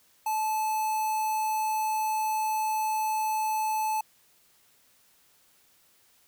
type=tone with notch filter; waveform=square; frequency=868 Hz; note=A5; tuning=24 cents flat; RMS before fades=-28 dBFS; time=0.26-4.01 s; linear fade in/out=5 ms; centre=3600 Hz; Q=0.92; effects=white hiss -63 dBFS RMS until 6.27 s